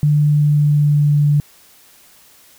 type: tone with pitch glide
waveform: sine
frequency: 148.4 to 146.53 Hz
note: D3 to D3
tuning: +18 to -4 cents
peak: -10 dBFS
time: 0.03-1.4 s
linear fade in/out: 0 ms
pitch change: -22 cents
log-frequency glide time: 0.23-1.15 s
effects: white hiss -48 dBFS RMS until 2.58 s